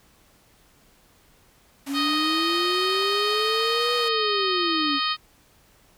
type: linear two-way sweep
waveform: sine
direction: up then down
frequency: 272.7 to 485.2 to 272.7 Hz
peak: -25 dBFS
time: 1.86-5 s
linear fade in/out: 50 ms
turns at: 3.95 s
type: band-pass noise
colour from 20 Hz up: pink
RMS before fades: -40 dBFS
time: 1.86-4.09 s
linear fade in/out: 10 ms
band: 550 to 14000 Hz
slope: 48 dB/octave
type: harmonic tone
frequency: 622.3 Hz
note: D#5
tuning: in tune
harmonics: 2 / 3 / 4 / 5 / 6 / 7 / 8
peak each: -26 / -33 / -33 / -29 / -31 / -29 / -35 dBFS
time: 1.93-5.17 s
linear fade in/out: 50 ms
effects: pink hiss -58 dBFS RMS until 5.97 s